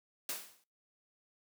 white noise with exponential decay, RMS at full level -35 dBFS, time 0.29-0.64 s, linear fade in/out 2 ms, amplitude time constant 75 ms, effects noise-tail reverb RT60 0.3 s tail -23 dB re dry + high-pass 200 Hz 12 dB/octave

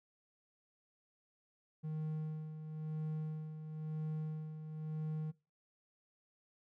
triangle tone with tremolo, 155.56 Hz, D#3, in tune, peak -34 dBFS, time 1.83-5.32 s, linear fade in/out 20 ms, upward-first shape sine, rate 0.99 Hz, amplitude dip 60%, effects noise-tail reverb RT60 0.3 s tail -22 dB re dry

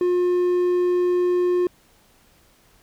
triangle tone, 357.1 Hz, F4, 39 cents sharp, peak -15 dBFS, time 0.01-1.67 s, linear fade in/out 2 ms, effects pink hiss -57 dBFS RMS until 2.82 s

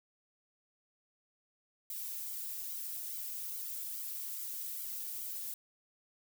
violet noise with flanger, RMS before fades -41 dBFS, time 1.9-5.54 s, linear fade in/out 2 ms, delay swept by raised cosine 1.1 to 2.6 ms, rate 2.4 Hz, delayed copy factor -0.9, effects none

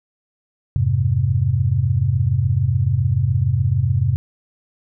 sine chord, F minor, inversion none, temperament equal, 87.31 / 103.83 / 130.81 Hz, F2 / Ab2 / C3, 0 / 0 / 0 cents, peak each -21 / -19 / -18 dBFS, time 0.76-4.16 s, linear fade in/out 0 ms, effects none

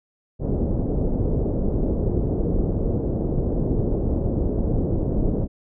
pink low-pass noise, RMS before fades -22 dBFS, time 0.39-5.48 s, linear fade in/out 50 ms, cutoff 500 Hz, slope 24 dB/octave, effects none

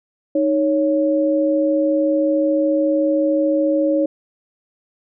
sine tone pair together, 310.5 / 555.8 Hz, D#4 / C#5, -3 / +4 cents, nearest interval minor seventh, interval 1007 cents, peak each -17 dBFS, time 0.35-4.06 s, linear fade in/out 5 ms, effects none

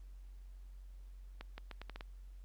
accelerating click train, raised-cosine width 0.3 ms, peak -30 dBFS, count 7, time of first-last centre 1.41-2.009 s, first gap 170 ms, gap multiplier 0.78, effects added 46 Hz sine -49 dBFS peak until 2.44 s + pink hiss -74 dBFS RMS until 2.44 s

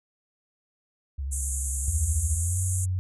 sine tone with vibrato, 68.6 Hz, C#2, 17 cents flat, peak -28 dBFS, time 1.18-2.37 s, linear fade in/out 10 ms, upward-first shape sine, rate 11 Hz, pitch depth 62 cents each way
pink band-pass noise, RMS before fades -33 dBFS, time 1.31-2.86 s, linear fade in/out 20 ms, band 6700 to 11000 Hz, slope 96 dB/octave
sine tone with pitch glide, 82.3 to 92.38 Hz, E2 to F#2, -2 to -2 cents, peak -24 dBFS, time 1.88-2.99 s, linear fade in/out 0 ms, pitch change +200 cents, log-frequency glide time 2.37-2.6 s
effects none

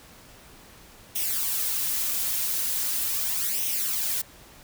blue noise with flanger, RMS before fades -27 dBFS, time 1.15-4.22 s, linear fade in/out 10 ms, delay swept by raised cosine 0.33 to 4.73 ms, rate 0.4 Hz, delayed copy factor +0.65, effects pink hiss -50 dBFS RMS until 4.63 s

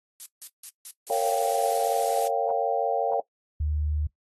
violet noise bursts, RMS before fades -36 dBFS, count 8, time 0.2-1.776 s, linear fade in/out 0 ms, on 57 ms, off 160 ms
sine chord, G half-diminished seventh, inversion first, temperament equal with one note detuned, 459.5 / 554.4 / 698.5 / 784 Hz, Bb4 / Db5 / F5 / G5, -25 / 0 / 0 / 0 cents, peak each -28 dBFS, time 1.1-3.2 s, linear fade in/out 2 ms
blue noise, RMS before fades -34 dBFS, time 1.12-2.28 s, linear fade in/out 5 ms
sine tone, 75.4 Hz, D2, 46 cents sharp, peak -24 dBFS, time 3.6-4.07 s, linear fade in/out 5 ms
effects noise-tail reverb RT60 0.1 s tail -19 dB re dry + AAC 32 kbps

